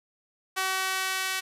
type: tone with high-pass filter sweep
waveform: sawtooth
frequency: 378.6 Hz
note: F#4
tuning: 40 cents sharp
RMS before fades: -29 dBFS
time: 0.56-1.41 s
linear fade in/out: 20 ms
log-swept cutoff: 1100 to 1800 Hz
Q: 1
effects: resampled to 32000 Hz

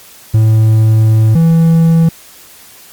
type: tone pair in turn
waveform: triangle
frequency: 110 / 164.48 Hz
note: A2 / E3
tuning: 0 / -4 cents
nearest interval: perfect fifth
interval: 696 cents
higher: second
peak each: -3 dBFS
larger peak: neither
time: 0.34-1.35 / 1.35-2.09 s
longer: first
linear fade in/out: 5 ms
effects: white hiss -38 dBFS RMS until 2.92 s + Opus 48 kbps

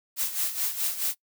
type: noise with tremolo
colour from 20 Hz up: blue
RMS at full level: -26 dBFS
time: 0.16-1.15 s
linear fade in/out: 50 ms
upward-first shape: sine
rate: 4.7 Hz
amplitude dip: 70%
effects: noise-tail reverb RT60 0.1 s tail -22 dB re dry

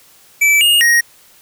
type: tone with pitch steps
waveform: square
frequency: 2314 / 2848 / 1877 Hz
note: D7 / F7 / A#6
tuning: -26 / +33 / +11 cents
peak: -9 dBFS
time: 0.41-1.01 s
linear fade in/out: 10 ms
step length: 200 ms
effects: white hiss -47 dBFS RMS until 1.41 s

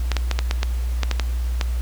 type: clicks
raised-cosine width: 0.2 ms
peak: -5 dBFS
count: 10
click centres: 0.117 / 0.167 / 0.313 / 0.39 / 0.511 / 0.631 / 1.033 / 1.113 / 1.197 / 1.612 s
effects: added 60 Hz sine -20 dBFS peak until 1.81 s + pink hiss -42 dBFS RMS until 1.81 s

